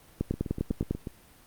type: two click trains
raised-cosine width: 3 ms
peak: -21 / -14 dBFS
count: 7 / 8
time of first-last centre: 0.34-1.072 / 0.21-0.91 s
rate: 8.2 / 10 Hz
effects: pink hiss -56 dBFS RMS until 1.46 s + Opus 32 kbps